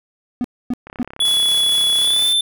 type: tone bursts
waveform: triangle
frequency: 246.5 Hz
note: B3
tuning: 3 cents flat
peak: -15 dBFS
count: 3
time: 0.41-1.029 s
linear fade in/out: 0 ms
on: 33 ms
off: 260 ms
type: click train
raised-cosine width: 0.5 ms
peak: -19 dBFS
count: 47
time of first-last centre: 0.87-2.223 s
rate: 34 Hz
type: tone with pitch glide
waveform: square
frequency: 3400 to 3542 Hz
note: G#7 to A7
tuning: +40 to +11 cents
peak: -14 dBFS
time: 1.2-2.41 s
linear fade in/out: 5 ms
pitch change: +71 cents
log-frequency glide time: 1.96-2.29 s
type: noise with tremolo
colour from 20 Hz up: white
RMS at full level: -31 dBFS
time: 1.25-2.33 s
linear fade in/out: 2 ms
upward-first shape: square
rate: 4.3 Hz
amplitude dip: 25%
effects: none